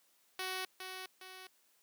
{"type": "tone with echo", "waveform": "5% pulse", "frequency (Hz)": 373.7, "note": "F#4", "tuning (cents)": 17, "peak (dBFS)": -26, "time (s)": [0.39, 0.65], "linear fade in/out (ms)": 2, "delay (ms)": 410, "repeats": 2, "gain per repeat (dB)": -6, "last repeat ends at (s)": 1.47, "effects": ["white hiss -71 dBFS RMS until 1.82 s", "high-pass 200 Hz 12 dB/octave"]}